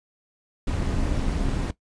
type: noise with amplitude modulation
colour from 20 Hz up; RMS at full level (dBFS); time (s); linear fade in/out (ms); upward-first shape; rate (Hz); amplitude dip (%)
brown; -22; 0.67-1.71; 5; sine; 237; 65
effects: noise-tail reverb RT60 0.1 s tail -17 dB re dry + resampled to 22050 Hz